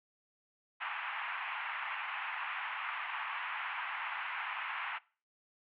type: band-pass noise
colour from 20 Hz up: pink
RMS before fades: -39 dBFS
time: 0.8-4.99 s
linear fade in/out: 20 ms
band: 850 to 2800 Hz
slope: 48 dB/octave
effects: noise-tail reverb RT60 0.4 s tail -23 dB re dry + MP3 96 kbps